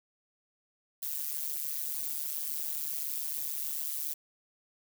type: noise with amplitude modulation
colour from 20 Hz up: violet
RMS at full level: -31 dBFS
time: 1.02-4.14 s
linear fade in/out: 10 ms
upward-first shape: sine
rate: 147 Hz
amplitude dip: 100%
effects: none